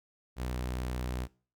sawtooth tone, 62.2 Hz, B1, 13 cents sharp, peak -29 dBFS, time 0.36-1.28 s, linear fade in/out 50 ms, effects noise-tail reverb RT60 0.4 s tail -22 dB re dry

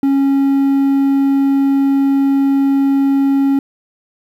triangle tone, 275 Hz, C#4, 14 cents flat, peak -8 dBFS, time 0.03-3.59 s, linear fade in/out 2 ms, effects 8-bit

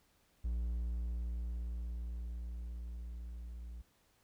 triangle tone with level ramp, 58.7 Hz, A#1, 13 cents sharp, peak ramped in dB -31 to -42 dBFS, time 0.44-3.82 s, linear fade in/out 10 ms, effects pink hiss -72 dBFS RMS until 4.23 s

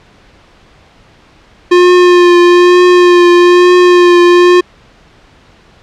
square tone with vibrato, 354.6 Hz, F4, 26 cents sharp, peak -3 dBFS, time 1.71-4.61 s, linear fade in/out 10 ms, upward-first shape triangle, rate 1.1 Hz, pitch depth 24 cents each way, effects pink hiss -43 dBFS RMS until 5.82 s + low-pass 4000 Hz 12 dB/octave

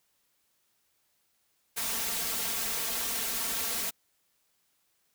white noise with comb filter, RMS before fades -32 dBFS, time 1.76-3.91 s, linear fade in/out 20 ms, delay 4.4 ms, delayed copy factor +1, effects white hiss -73 dBFS RMS until 5.14 s

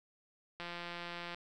click train, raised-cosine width 0.3 ms, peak -27 dBFS, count 130, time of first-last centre 0.6-1.346 s, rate 173 Hz, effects none

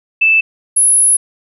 sine tone pair in turn, 2637 / 10548 Hz, E7 / E9, 0 / 0 cents, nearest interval 2 octaves, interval 2400 cents, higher second, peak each -7 dBFS, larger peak neither, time 0.21-0.41 / 0.76-1.17 s, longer second, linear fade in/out 10 ms, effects none

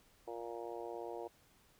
harmonic tone, 117.2 Hz, A#2, 10 cents sharp, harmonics 3 / 4 / 5 / 6 / 7 / 8, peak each -47 / -46 / -50 / -49 / -53 / -53 dBFS, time 0.27-1.28 s, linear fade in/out 10 ms, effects pink hiss -68 dBFS RMS until 1.79 s

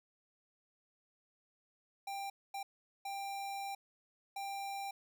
square tone bursts at uneven times, 791 Hz, G5, 15 cents sharp, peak -40 dBFS, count 4, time 2.07-2.3 / 2.54-2.63 / 3.05-3.75 / 4.36-4.91 s, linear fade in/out 5 ms, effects none

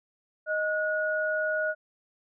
sine tone pair together, 622.3 / 1453.8 Hz, D#5 / F#6, 0 / -31 cents, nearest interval octave + minor third, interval 1469 cents, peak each -28 dBFS, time 0.46-1.75 s, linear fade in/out 50 ms, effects none

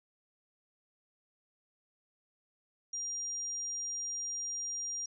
sine tone, 5700 Hz, F8, 34 cents sharp, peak -35 dBFS, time 2.93-5.06 s, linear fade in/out 5 ms, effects none

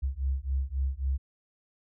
sine beating tone pair, 65.41 / 69.11 Hz, C2 / C#2, 0 / -5 cents, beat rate 3.7 Hz, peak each -30 dBFS, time 0.02-1.18 s, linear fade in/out 20 ms, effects none

